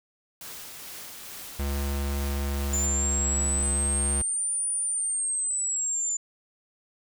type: noise with tremolo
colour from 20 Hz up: white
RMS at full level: -40 dBFS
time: 0.41-2.86 s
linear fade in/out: 2 ms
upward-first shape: sine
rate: 2.3 Hz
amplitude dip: 25%
type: tone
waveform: square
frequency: 70.2 Hz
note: C#2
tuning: 22 cents sharp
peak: -27 dBFS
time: 1.59-4.22 s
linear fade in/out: 5 ms
type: exponential two-way sweep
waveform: sine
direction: up then down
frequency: 7070 to 9480 to 7070 Hz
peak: -25 dBFS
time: 2.73-6.17 s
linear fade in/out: 5 ms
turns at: 4.7 s
effects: none